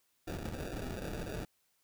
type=noise with sample-and-hold; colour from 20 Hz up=pink; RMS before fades=-40 dBFS; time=0.27-1.45 s; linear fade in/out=5 ms; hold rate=1050 Hz; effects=white hiss -75 dBFS RMS until 1.83 s